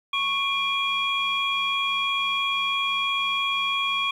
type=tone cluster; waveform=sine; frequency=1107 / 2399 / 3318 Hz; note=C#6 / D7 / G#7; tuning=-3 / +36 / -2 cents; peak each=-26 dBFS; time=0.13-4.11 s; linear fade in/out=5 ms; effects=tanh soft clip ceiling -14 dBFS + 9-bit